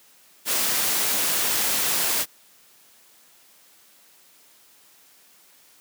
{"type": "noise", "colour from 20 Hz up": "white", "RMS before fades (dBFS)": -23, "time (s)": [0.45, 2.26], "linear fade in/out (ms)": 50, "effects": ["white hiss -55 dBFS RMS until 5.8 s", "high-pass 150 Hz 12 dB/octave"]}